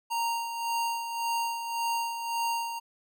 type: tone with tremolo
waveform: square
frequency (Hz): 928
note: A#5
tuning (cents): -8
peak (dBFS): -27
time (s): 0.1-2.8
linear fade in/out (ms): 20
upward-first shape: sine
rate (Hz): 1.8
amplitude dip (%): 55
effects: none